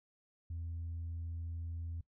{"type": "tone", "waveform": "sine", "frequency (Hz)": 83.5, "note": "E2", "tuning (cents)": 23, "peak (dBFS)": -37, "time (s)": [0.5, 2.01], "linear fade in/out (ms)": 5, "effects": ["noise-tail reverb RT60 0.1 s tail -22 dB re dry", "tanh soft clip ceiling -36 dBFS"]}